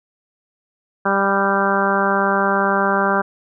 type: harmonic tone with a mistuned harmonic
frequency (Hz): 197.3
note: G3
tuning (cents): +11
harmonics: 1 / 2 / 3 / 4 / 5 / 6 / 7 / 8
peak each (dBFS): -23 / -23 / -23 / -23 / -23 / -23 / -23 / -23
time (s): 1.05-3.22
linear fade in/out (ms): 10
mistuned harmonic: 8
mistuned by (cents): -20
effects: none